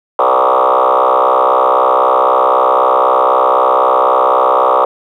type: tone with frequency modulation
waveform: sine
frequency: 855 Hz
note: A5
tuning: 50 cents flat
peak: -6 dBFS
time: 0.19-4.85 s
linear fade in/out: 2 ms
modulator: 63.9 Hz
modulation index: 6.1
effects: tanh soft clip ceiling -3 dBFS + 8-bit